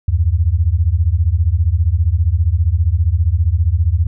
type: beating tone pair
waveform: sine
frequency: 76.4 / 91.4 Hz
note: D#2 / F#2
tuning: -31 / -21 cents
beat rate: 15 Hz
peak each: -14 dBFS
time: 0.08-4.07 s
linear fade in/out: 5 ms
effects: none